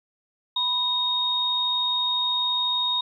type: tone pair together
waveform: sine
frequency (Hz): 987 / 3726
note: B5 / A#7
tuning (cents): -1 / -2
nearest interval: octave + major seventh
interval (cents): 2299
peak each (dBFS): -29 / -22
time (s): 0.56-3.01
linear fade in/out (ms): 5
effects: 10-bit